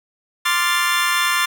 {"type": "chord", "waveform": "25% pulse", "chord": "D minor seventh", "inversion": "third", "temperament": "equal", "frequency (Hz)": [1046.5, 1174.7, 1396.9, 1760], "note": ["C6", "D6", "F6", "A6"], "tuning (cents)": [0, 0, 0, 0], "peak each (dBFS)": [-18, -20, -19, -17], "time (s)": [0.45, 1.46], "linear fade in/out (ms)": 10, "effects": []}